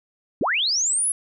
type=linear sweep; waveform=sine; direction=up; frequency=153.6 to 11010 Hz; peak=-19 dBFS; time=0.41-1.12 s; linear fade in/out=2 ms; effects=none